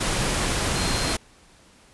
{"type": "tone in noise", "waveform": "sine", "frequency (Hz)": 4186, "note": "C8", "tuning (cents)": 0, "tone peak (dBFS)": -32, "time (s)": [0.75, 1.14], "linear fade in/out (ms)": 10, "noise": "pink", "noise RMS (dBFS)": -24, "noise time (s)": [0, 1.17], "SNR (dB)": -11, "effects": ["pink hiss -54 dBFS RMS until 1.93 s", "resampled to 24000 Hz"]}